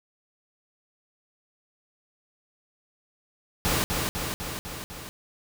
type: noise with echo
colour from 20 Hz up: pink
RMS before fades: -25 dBFS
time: 3.65-3.84 s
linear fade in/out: 0 ms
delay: 250 ms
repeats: 5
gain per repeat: -3 dB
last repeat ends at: 5.09 s
effects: none